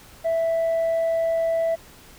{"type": "tone with tanh clipping", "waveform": "sine", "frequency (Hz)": 659.3, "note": "E5", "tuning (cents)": 0, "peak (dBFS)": -20, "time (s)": [0.24, 1.76], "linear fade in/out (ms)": 20, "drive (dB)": 1, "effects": ["pink hiss -48 dBFS RMS until 2.18 s"]}